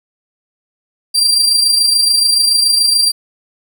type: tone with amplitude modulation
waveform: 35% pulse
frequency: 4728 Hz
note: D8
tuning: 11 cents sharp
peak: -6 dBFS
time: 1.14-3.12 s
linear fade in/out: 20 ms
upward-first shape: sine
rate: 27 Hz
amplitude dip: 45%
effects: none